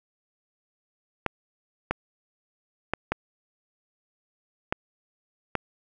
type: clicks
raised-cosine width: 0.5 ms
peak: -9 dBFS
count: 6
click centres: 1.263 / 1.91 / 2.936 / 3.12 / 4.725 / 5.553 s
effects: none